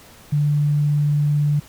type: tone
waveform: sine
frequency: 147 Hz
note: D3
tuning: 2 cents sharp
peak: -15 dBFS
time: 0.32-1.6 s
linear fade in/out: 10 ms
effects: pink hiss -46 dBFS RMS until 1.68 s